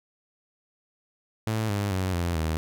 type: tone with pitch steps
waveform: sawtooth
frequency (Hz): 110 / 101.45 / 93.57 / 86.3 / 79.6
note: A2 / G#2 / F#2 / F2 / D#2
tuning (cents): 0 / -40 / +20 / -20 / +40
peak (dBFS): -21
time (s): 1.47-2.57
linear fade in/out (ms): 0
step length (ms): 220
effects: none